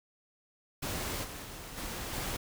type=noise with level steps; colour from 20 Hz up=pink; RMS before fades=-36 / -43 / -45 / -39 / -36 dBFS; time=0.82-2.37 s; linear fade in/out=10 ms; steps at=1.23 / 1.43 / 1.76 / 2.12 s; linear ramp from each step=20 ms; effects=none